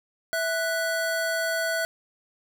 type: tone pair together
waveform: square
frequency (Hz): 657.5 / 1480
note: E5 / F#6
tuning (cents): -5 / 0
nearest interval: octave + major second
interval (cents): 1405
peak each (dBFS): -28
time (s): 0.33-1.85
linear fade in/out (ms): 0
effects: none